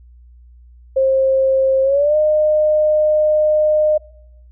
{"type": "tone with pitch glide", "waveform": "sine", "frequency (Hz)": [532, 611.1], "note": ["C5", "D#5"], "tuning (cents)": [29, -31], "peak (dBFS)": -11, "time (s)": [0.96, 3.98], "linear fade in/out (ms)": 10, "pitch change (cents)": 240, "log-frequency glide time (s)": [1.83, 2.16], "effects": ["noise-tail reverb RT60 0.8 s tail -23 dB re dry", "added 60 Hz sine -41 dBFS peak until 4.51 s"]}